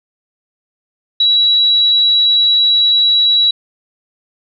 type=tone; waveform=sine; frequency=3903 Hz; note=B7; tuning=21 cents flat; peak=-8 dBFS; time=1.2-3.51 s; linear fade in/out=5 ms; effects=none